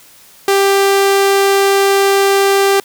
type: tone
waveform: sawtooth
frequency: 394.2 Hz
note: G4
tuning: 10 cents sharp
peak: -5 dBFS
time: 0.48-2.8 s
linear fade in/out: 2 ms
effects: white hiss -43 dBFS RMS until 2.84 s